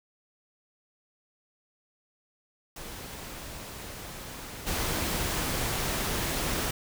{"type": "noise with level steps", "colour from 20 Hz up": "pink", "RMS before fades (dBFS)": [-41, -30], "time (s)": [2.76, 6.71], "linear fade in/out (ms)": 5, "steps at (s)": 4.66, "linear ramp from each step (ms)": 20, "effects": []}